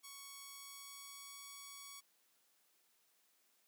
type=tone with pitch glide; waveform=5% pulse; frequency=1113 to 1121.4 Hz; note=C#6 to C#6; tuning=+7 to +20 cents; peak=-39 dBFS; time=0.03-2.01 s; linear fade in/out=20 ms; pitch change=+13 cents; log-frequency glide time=0.37-1.41 s; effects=white hiss -75 dBFS RMS until 3.67 s + high-pass 200 Hz 12 dB/octave